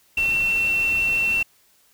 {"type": "tone in noise", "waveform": "sine", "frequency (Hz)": 2703, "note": "E7", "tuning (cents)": 43, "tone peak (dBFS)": -18, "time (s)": [0.17, 1.43], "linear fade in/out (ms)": 5, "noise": "pink", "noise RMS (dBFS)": -36, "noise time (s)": [0.17, 1.43], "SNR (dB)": 15, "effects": ["white hiss -59 dBFS RMS until 1.93 s"]}